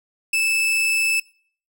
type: tone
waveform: 40% pulse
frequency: 2627 Hz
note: E7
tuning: 7 cents flat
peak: -16 dBFS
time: 0.33-1.2 s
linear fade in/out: 5 ms
effects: noise-tail reverb RT60 0.5 s tail -24 dB re dry